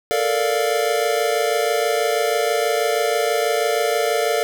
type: chord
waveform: square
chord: Bb major seventh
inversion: third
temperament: equal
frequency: 440 / 466.2 / 587.3 / 698.5 Hz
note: A4 / Bb4 / D5 / F5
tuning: 0 / 0 / 0 / 0 cents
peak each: -24 dBFS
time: 0.11-4.43 s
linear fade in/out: 0 ms
effects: 7-bit